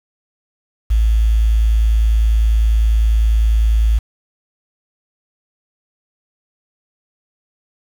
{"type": "tone with quantisation", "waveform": "sine", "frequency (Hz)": 55, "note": "A1", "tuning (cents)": 0, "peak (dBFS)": -10, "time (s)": [0.9, 3.99], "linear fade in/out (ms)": 10, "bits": 6, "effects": []}